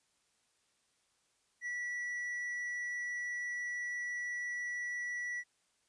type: tone with hard clipping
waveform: sine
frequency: 1949 Hz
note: B6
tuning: 23 cents flat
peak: -37 dBFS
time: 1.61-5.44 s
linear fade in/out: 50 ms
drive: 3 dB
effects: white hiss -75 dBFS RMS until 5.88 s + resampled to 22050 Hz